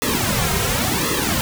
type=noise with flanger; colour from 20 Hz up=pink; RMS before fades=-20 dBFS; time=0.02-1.41 s; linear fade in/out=0 ms; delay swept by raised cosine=1.3 to 3.5 ms; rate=0.93 Hz; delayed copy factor=-1; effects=none